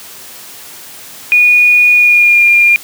sine tone with pitch glide, 2454 to 2405 Hz, D#7 to D7, -25 to +41 cents, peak -4 dBFS, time 1.32-2.76 s, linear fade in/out 0 ms, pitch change -34 cents, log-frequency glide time 1.94-2.44 s, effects white hiss -32 dBFS RMS until 2.83 s + high-pass 100 Hz 12 dB/octave

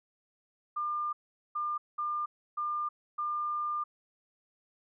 sine tone bursts at uneven times, 1200 Hz, D6, 37 cents sharp, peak -30 dBFS, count 5, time 0.76-1.13 / 1.55-1.78 / 1.98-2.26 / 2.57-2.89 / 3.18-3.84 s, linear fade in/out 10 ms, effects none

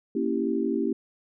sine chord, A# diminished seventh, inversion none, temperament equal, 233.1 / 277.2 / 329.6 / 392 Hz, A#3 / C#4 / E4 / G4, 0 / 0 / 0 / 0 cents, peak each -29 dBFS, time 0.15-0.93 s, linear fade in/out 5 ms, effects none

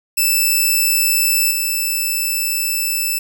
5% pulse tone with level steps, 2637 Hz, E7, in tune, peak -4 / -8 dBFS, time 0.17-3.19 s, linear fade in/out 10 ms, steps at 1.51 s, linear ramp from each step 2 ms, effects none

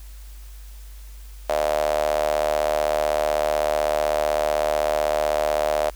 sawtooth tone with high-pass filter, 75.9 Hz, D#2, 42 cents flat, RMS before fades -22 dBFS, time 1.49-5.9 s, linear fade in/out 5 ms, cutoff 620 Hz, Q 7.6, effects added 50 Hz sine -37 dBFS peak until 5.95 s + white hiss -51 dBFS RMS until 5.95 s

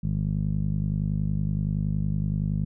15% pulse tone with low-pass filter, 50.7 Hz, G#1, 41 cents flat, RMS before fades -26 dBFS, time 0.03-2.65 s, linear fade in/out 10 ms, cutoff 180 Hz, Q 2.7, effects none

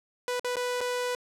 sawtooth tone with dropouts, 493.9 Hz, B4, in tune, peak -24 dBFS, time 0.28-1.15 s, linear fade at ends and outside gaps 1 ms, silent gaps 0.396-0.445 / 0.557-0.567 / 0.807-0.812 s, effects low-pass 11000 Hz 12 dB/octave

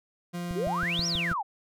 40% pulse tone with pitch glide, 174.61 to 170.72 Hz, F3 to F3, 0 to -39 cents, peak -31 dBFS, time 0.33-1.34 s, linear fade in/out 20 ms, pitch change -39 cents, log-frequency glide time 0.73-0.98 s
click train, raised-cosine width 5 ms, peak -23 dBFS, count 6, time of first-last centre 0.51-1.315 s, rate 6.21 Hz
sine exponential two-way sweep, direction up then down, 329.6 to 5840 to 742 Hz, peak -27 dBFS, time 0.55-1.43 s, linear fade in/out 20 ms, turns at 1.07 s
effects none

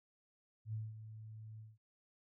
sine tone with ADSR envelope, 109.3 Hz, A2, 11 cents flat, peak -37 dBFS, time 0.65-1.78 s, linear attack 83 ms, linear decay 200 ms, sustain -11 dB, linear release 190 ms, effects none

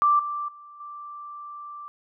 sine tone with level steps, 1174.7 Hz, D6, in tune, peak -16 / -27 / -43 / -36 dBFS, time 0.02-1.88 s, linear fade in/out 0 ms, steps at 0.19 / 0.48 / 0.8 s, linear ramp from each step 5 ms, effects none

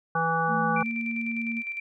harmonic tone, 164.4 Hz, E3, 4 cents flat, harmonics 1 / 3 / 5 / 7 / 9, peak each -31 / -32 / -27 / -28 / -29 dBFS, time 0.15-0.83 s, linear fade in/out 5 ms
sine tone with pitch glide, 221.1 to 229.7 Hz, A3 to A#3, +9 to -25 cents, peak -29 dBFS, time 0.47-1.63 s, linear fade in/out 50 ms, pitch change +66 cents, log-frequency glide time 0.83-0.88 s
sine tone with tremolo, 2349 Hz, D7, in tune, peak -29 dBFS, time 0.76-1.8 s, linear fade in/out 5 ms, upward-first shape square, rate 9.9 Hz, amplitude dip 45%
effects none

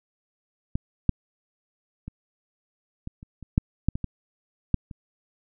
clicks, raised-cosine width 5 ms, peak -13 / -6 / -23 / -21 / -30 / -28 / -6 / -8 / -17 / -16 / -7 / -26 dBFS, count 12, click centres 0.755 / 1.093 / 2.08 / 3.074 / 3.229 / 3.427 / 3.579 / 3.886 / 3.955 / 4.043 / 4.743 / 4.912 s, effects none

